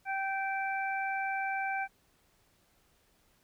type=harmonic tone; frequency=778 Hz; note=G5; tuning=13 cents flat; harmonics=1 / 2 / 3; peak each=-33 / -36 / -38 dBFS; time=0.05-1.88 s; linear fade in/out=50 ms; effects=pink hiss -69 dBFS RMS until 3.43 s